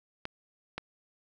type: clicks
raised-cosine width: 0.3 ms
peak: -19 dBFS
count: 2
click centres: 0.254 / 0.78 s
effects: none